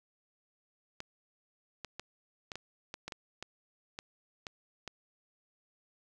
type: clicks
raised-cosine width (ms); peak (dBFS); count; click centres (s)
0.2; -23; 12; 1.004 / 1.847 / 1.996 / 2.518 / 2.556 / 2.941 / 3.08 / 3.122 / 3.426 / 3.989 / 4.468 / 4.877
effects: none